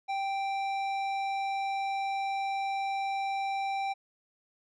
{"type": "tone with low-pass filter", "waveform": "square", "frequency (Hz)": 784, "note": "G5", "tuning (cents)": 0, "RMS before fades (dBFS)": -32, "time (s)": [0.08, 3.94], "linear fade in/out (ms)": 20, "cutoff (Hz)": 3500, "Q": 0.8, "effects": []}